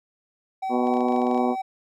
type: tone with tremolo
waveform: triangle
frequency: 764 Hz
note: G5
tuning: 45 cents flat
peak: -23 dBFS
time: 0.62-1.62 s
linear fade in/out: 10 ms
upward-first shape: sine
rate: 4.2 Hz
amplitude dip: 30%
type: harmonic tone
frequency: 123.47 Hz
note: B2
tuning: in tune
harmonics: 2 / 3 / 4 / 5 / 6 / 7 / 8 / 9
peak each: -23 / -27 / -29 / -31 / -33 / -34 / -35 / -36 dBFS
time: 0.69-1.56 s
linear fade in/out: 50 ms
type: clicks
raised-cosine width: 0.2 ms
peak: -28 dBFS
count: 12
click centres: 0.871 / 0.939 / 0.97 / 1.007 / 1.085 / 1.123 / 1.163 / 1.218 / 1.269 / 1.313 / 1.346 / 1.377 s
effects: none